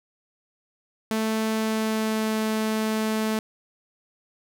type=tone with pitch glide; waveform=sawtooth; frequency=220 to 218.2 Hz; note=A3 to A3; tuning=0 to -14 cents; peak=-19 dBFS; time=1.11-3.39 s; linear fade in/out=0 ms; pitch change=-14 cents; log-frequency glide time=1.52-2.39 s; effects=none